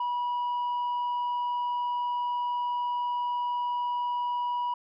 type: tone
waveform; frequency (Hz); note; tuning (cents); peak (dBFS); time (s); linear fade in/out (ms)
sine; 973; B5; -26; -24; 0-4.74; 5
effects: tanh soft clip ceiling -26 dBFS